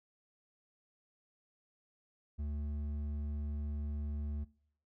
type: tone with hard clipping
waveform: triangle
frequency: 73.6 Hz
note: D2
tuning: 4 cents sharp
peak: -37 dBFS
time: 2.38-4.45 s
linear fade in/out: 20 ms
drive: 10 dB
effects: noise-tail reverb RT60 0.6 s tail -22 dB re dry